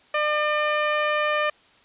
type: tone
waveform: 15% pulse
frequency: 601 Hz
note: D5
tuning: 40 cents sharp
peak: -14 dBFS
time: 0.14-1.5 s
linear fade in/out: 5 ms
effects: white hiss -56 dBFS RMS until 1.84 s + resampled to 8000 Hz